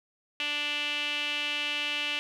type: tone with band-pass filter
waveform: sawtooth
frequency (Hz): 293.7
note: D4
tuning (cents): 0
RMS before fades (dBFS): -31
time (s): 0.4-2.19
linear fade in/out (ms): 0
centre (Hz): 2800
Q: 5.6
effects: none